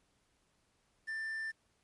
triangle tone with quantisation, 1779 Hz, A6, 19 cents sharp, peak -35 dBFS, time 1.07-1.52 s, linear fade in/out 20 ms, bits 10, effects pink hiss -75 dBFS RMS until 1.83 s + resampled to 24000 Hz

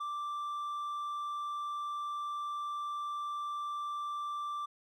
sine tone with hard clipping, 1175 Hz, D6, 1 cent sharp, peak -36 dBFS, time 0-4.66 s, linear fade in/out 10 ms, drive 3 dB, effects none

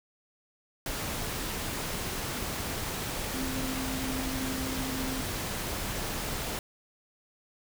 sine tone in noise, 261.6 Hz, C4, in tune, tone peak -34 dBFS, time 3.34-5.21 s, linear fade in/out 2 ms, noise pink, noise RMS -34 dBFS, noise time 0.86-6.59 s, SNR -3 dB, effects none

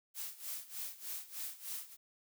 blue noise with tremolo, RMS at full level -41 dBFS, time 0.14-1.97 s, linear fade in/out 50 ms, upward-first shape sine, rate 3.3 Hz, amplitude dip 85%, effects none

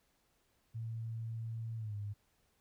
sine tone with pitch glide, 113.5 to 102.88 Hz, A#2 to G#2, -46 to -16 cents, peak -38 dBFS, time 0.74-2.14 s, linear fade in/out 20 ms, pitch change -170 cents, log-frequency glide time 1.77-1.95 s, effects pink hiss -75 dBFS RMS until 2.6 s

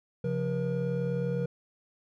triangle tone cluster, 135.3 / 175.1 / 477.1 Hz, C#3 / F3 / A#4, -42 / +5 / +40 cents, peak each -30 dBFS, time 0.24-1.46 s, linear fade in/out 5 ms, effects none

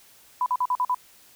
sine tone bursts, 996 Hz, B5, 14 cents sharp, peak -20 dBFS, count 6, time 0.41-0.946 s, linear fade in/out 2 ms, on 51 ms, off 46 ms, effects white hiss -54 dBFS RMS until 1.35 s

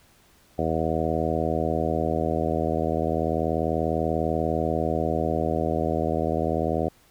harmonic tone, 80.3 Hz, E2, 45 cents flat, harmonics 1 / 2 / 3 / 4 / 5 / 6 / 7 / 8 / 9, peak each -31 / -31 / -31 / -31 / -31 / -31 / -31 / -31 / -31 dBFS, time 0.58-6.89 s, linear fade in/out 10 ms, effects pink hiss -58 dBFS RMS until 7.1 s

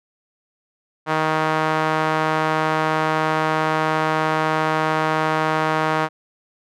sawtooth tone with band-pass filter, 156.9 Hz, D#3, 15 cents sharp, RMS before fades -20 dBFS, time 1.06-6.09 s, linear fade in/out 50 ms, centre 1100 Hz, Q 1.2, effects none

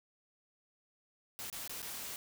white noise with dropouts, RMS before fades -43 dBFS, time 1.39-2.16 s, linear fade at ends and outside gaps 0 ms, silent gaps 1.5-1.527 / 1.676-1.695 / 1.819-1.827 s, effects none

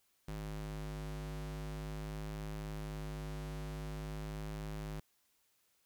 square ring-modulated tone, 103.83 Hz, G#2, in tune, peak -38 dBFS, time 0.28-5 s, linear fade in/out 5 ms, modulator 51.8 Hz, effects white hiss -75 dBFS RMS until 5.85 s

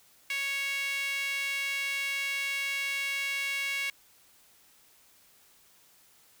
sawtooth tone with high-pass filter, 554 Hz, C#5, 1 cent flat, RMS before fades -32 dBFS, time 0.3-3.9 s, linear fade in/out 2 ms, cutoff 2300 Hz, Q 4.7, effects white hiss -61 dBFS RMS until 6.4 s

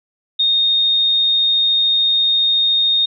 sine tone, 3693 Hz, A#7, 17 cents flat, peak -12 dBFS, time 0.39-3.06 s, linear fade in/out 10 ms, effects none

